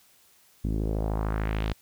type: tone with low-pass filter sweep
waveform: sawtooth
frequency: 53.4 Hz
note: G#1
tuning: 49 cents sharp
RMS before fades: -28 dBFS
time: 0.64-1.73 s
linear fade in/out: 5 ms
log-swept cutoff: 240 to 4100 Hz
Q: 1.8
effects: white hiss -60 dBFS RMS until 1.81 s